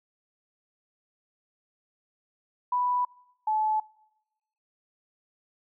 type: tone pair in turn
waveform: sine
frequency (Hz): 987.8 / 863.3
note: B5 / A5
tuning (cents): 0 / -33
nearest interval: major second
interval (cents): 233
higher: first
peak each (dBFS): -23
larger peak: neither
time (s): 2.72-3.05 / 3.47-3.8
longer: neither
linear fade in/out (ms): 5
effects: noise-tail reverb RT60 1.0 s tail -25 dB re dry